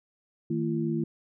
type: tone cluster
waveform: sine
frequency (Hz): 157.3 / 224.9 / 339.1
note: D#3 / A3 / E4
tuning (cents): +19 / +38 / +49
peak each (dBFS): -30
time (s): 0.5-1.04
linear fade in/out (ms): 5
effects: none